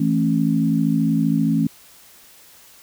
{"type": "chord", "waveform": "sine", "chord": "A major", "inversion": "second", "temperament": "equal with one note detuned", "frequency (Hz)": [164.81, 220, 272.9], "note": ["E3", "A3", "C#4"], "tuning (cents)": [0, 0, -27], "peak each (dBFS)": -20, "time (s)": [0, 1.67], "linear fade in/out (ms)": 5, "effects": ["white hiss -48 dBFS RMS until 2.82 s"]}